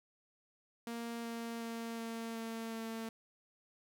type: tone with pitch steps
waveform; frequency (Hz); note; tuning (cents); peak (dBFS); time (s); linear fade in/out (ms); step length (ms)
sawtooth; 233.1 / 231.5 / 229.9 / 228.3 / 226.7 / 225.2; A#3 / A#3 / A#3 / A#3 / A#3 / A3; 0 / -12 / -24 / -36 / -48 / +40; -36; 0.87-3.09; 2; 370
effects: none